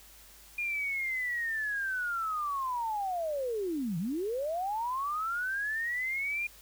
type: linear two-way sweep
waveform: sine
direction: down then up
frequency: 2432 to 155.56 to 2432 Hz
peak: -30 dBFS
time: 0.58-6.47 s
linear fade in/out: 5 ms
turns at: 3.98 s
effects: added 50 Hz sine -59 dBFS peak until 6.61 s + white hiss -55 dBFS RMS until 6.61 s